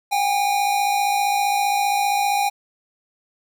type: tone pair together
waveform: square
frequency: 754.8 / 810 Hz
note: F#5 / G#5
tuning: +34 / -43 cents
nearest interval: minor second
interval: 123 cents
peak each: -27 / -19 dBFS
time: 0.11-2.5 s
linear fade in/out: 20 ms
effects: 9-bit